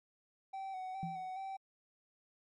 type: tone with vibrato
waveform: triangle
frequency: 760 Hz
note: F#5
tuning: 46 cents sharp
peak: -38 dBFS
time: 0.53-1.57 s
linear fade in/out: 10 ms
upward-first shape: square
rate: 2.4 Hz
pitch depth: 30 cents each way
type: tone with exponential decay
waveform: sine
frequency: 168.4 Hz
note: E3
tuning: 37 cents sharp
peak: -35 dBFS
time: 1.03-1.3 s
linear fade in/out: 0 ms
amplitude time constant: 58 ms
effects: MP3 48 kbps